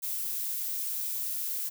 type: noise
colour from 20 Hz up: violet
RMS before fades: -33 dBFS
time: 0.02-1.7 s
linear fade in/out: 20 ms
effects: none